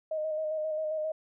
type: tone with vibrato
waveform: sine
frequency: 622.3 Hz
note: D#5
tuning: in tune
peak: -29 dBFS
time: 0.11-1.12 s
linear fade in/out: 5 ms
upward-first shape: square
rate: 7.5 Hz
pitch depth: 23 cents each way
effects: none